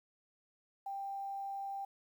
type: tone with quantisation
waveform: sine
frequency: 789 Hz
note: G5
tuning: 11 cents sharp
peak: -38 dBFS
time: 0.86-1.85 s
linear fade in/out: 5 ms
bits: 11
effects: none